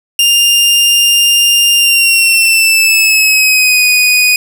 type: tone with pitch glide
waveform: sawtooth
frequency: 2802 to 2482 Hz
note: F7 to D#7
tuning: +5 to -5 cents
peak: -3 dBFS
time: 0.19-4.36 s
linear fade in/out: 2 ms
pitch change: -210 cents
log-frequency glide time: 1.75-3.86 s
effects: 7-bit